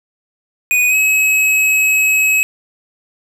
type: tone with pitch glide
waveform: square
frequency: 2478 to 2562 Hz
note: D#7 to E7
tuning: -8 to -50 cents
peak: -11 dBFS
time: 0.71-2.43 s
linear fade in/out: 0 ms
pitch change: +58 cents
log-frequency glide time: 0.88-0.95 s
effects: none